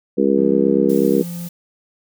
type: harmonic tone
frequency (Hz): 68.2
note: C#2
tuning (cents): -28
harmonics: 3 / 4 / 5 / 6 / 7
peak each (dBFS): -19 / -19 / -19 / -19 / -19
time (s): 0.17-1.23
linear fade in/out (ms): 20
type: tone with pitch glide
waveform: triangle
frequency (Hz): 174.61 to 172.9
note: F3 to F3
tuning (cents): 0 to -17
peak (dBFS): -24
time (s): 0.36-1.49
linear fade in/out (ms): 20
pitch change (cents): -17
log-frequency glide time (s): 0.8-0.98
type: noise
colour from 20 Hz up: blue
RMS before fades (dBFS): -37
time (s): 0.89-1.49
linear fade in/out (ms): 5
effects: none